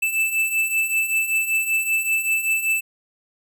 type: beating tone pair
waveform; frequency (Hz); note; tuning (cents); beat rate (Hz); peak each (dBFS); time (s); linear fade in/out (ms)
square; 2637 / 2642.2; E7 / E7; 0 / +3; 5.2; -26 / -21; 0.02-2.81; 10
effects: none